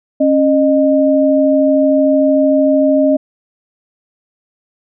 sine tone pair together, 273.3 / 613.5 Hz, C#4 / D#5, -24 / -25 cents, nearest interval octave + major second, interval 1399 cents, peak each -11 dBFS, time 0.2-3.17 s, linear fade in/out 10 ms, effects none

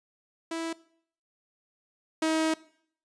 sawtooth tone pair in turn, 328.7 / 318.2 Hz, E4 / D#4, -5 / +39 cents, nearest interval minor second, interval 56 cents, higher first, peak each -27 / -20 dBFS, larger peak second, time 0.51-0.73 / 2.22-2.54 s, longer second, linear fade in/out 5 ms, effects noise-tail reverb RT60 0.6 s tail -20 dB re dry + resampled to 22050 Hz

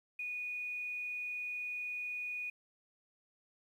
sine tone, 2466 Hz, D#7, 16 cents flat, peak -37 dBFS, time 0.19-2.5 s, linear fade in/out 5 ms, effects 11-bit

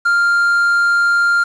triangle tone, 1396.9 Hz, F6, in tune, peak -9 dBFS, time 0.05-1.44 s, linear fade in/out 10 ms, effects resampled to 22050 Hz + 7-bit

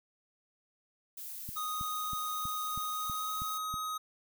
violet noise, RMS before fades -43 dBFS, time 1.17-3.58 s, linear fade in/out 5 ms
click train, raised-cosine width 5 ms, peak -31 dBFS, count 8, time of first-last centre 1.49-3.741 s, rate 3.11 Hz
square tone with pitch glide, 1244.5 to 1260.4 Hz, D#6 to D#6, 0 to +22 cents, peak -35 dBFS, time 1.56-3.98 s, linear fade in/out 10 ms, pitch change +22 cents, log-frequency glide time 2.91-3.39 s
effects none

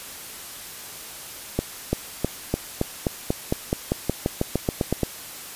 accelerating click train, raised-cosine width 2 ms, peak -7 dBFS, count 18, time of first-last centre 1.59-5.033 s, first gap 340 ms, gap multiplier 0.93, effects white hiss -38 dBFS RMS until 5.55 s + resampled to 32000 Hz

